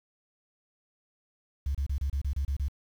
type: tone bursts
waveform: sine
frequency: 69.3 Hz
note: C#2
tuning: in tune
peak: -25 dBFS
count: 9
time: 1.66-2.684 s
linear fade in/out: 5 ms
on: 88 ms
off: 29 ms
effects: tanh soft clip ceiling -23 dBFS + 9-bit